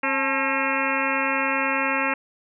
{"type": "harmonic tone with a mistuned harmonic", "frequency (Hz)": 269.6, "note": "C#4", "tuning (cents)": -48, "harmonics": [1, 2, 3, 4, 5, 6, 7, 8, 9, 10], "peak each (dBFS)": [-30, -30, -30, -30, -30, -30, -30, -30, -30, -30], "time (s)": [0.03, 2.14], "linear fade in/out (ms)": 5, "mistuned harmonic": 3, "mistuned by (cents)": 120, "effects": []}